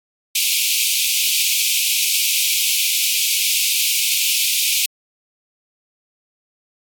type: high-pass noise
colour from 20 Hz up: pink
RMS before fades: -18 dBFS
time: 0.35-4.86 s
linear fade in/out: 5 ms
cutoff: 2300 Hz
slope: 96 dB/octave
effects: AAC 64 kbps